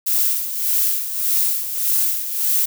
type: noise with tremolo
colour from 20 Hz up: violet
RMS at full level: -17 dBFS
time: 0.06-2.66 s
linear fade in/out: 10 ms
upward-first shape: sine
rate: 1.7 Hz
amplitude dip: 65%
effects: none